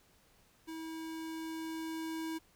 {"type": "tone with level ramp", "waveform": "square", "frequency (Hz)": 322.3, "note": "E4", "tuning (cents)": -39, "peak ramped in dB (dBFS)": [-42, -37], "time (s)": [0.67, 2.39], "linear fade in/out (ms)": 20, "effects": ["pink hiss -67 dBFS RMS until 2.55 s"]}